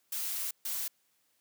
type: noise bursts at uneven times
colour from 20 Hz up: blue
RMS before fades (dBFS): -35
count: 2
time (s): 0.12-0.51 / 0.65-0.88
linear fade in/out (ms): 5
effects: white hiss -73 dBFS RMS until 1.4 s + high-pass 80 Hz 12 dB/octave